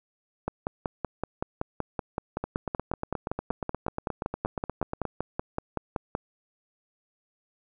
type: two click trains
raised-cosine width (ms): 1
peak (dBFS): -16 / -14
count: 23 / 31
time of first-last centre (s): 2.44-5.053 / 0.48-6.151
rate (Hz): 8.42 / 5.29
effects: none